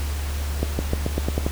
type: accelerating click train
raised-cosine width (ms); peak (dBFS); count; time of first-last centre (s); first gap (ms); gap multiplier
2; -9; 8; 0.63-1.465; 160; 0.9
effects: added 72 Hz sine -24 dBFS peak until 1.51 s + pink hiss -35 dBFS RMS until 1.51 s